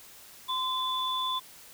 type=tone pair together; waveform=sine; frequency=1032 / 3478 Hz; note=C6 / A7; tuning=-24 / -21 cents; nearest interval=octave + major sixth; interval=2103 cents; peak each=-30 / -31 dBFS; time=0.48-1.4 s; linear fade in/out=20 ms; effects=white hiss -51 dBFS RMS until 1.73 s